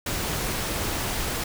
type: noise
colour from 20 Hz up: pink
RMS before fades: -28 dBFS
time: 0.06-1.44 s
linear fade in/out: 5 ms
effects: none